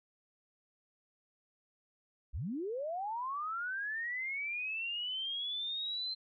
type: linear sweep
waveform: sine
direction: up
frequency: 41.46 to 4128 Hz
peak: -35 dBFS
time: 2.33-6.15 s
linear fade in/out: 20 ms
effects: none